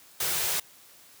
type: band-stop noise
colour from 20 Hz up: white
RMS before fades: -28 dBFS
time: 0.2-0.6 s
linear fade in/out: 5 ms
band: 180 to 310 Hz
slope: 96 dB/octave
effects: white hiss -54 dBFS RMS until 1.2 s + high-pass 80 Hz 12 dB/octave